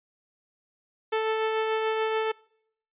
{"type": "tone with tremolo", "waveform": "sawtooth", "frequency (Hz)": 440, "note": "A4", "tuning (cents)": 0, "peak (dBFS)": -19, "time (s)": [1.12, 2.32], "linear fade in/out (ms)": 10, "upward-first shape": "triangle", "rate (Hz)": 6.9, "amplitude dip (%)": 30, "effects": ["noise-tail reverb RT60 0.7 s tail -25 dB re dry", "resampled to 8000 Hz"]}